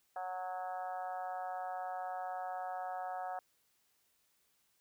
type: harmonic tone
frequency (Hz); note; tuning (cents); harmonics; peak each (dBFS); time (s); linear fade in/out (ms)
184; F#3; -9; 3 / 4 / 5 / 6 / 7 / 8 / 9; -49 / -39 / -48 / -55 / -50 / -57 / -54; 0.16-3.39; 2
effects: white hiss -75 dBFS RMS until 4.8 s